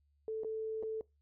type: tone with dropouts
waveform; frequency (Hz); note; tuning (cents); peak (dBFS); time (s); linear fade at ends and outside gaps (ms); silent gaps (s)
sine; 440; A4; 0; -35; 0.28-1.01; 1; 0.435-0.446 / 0.827-0.833
effects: noise-tail reverb RT60 0.2 s tail -22 dB re dry + added 72 Hz sine -70 dBFS peak until 1.21 s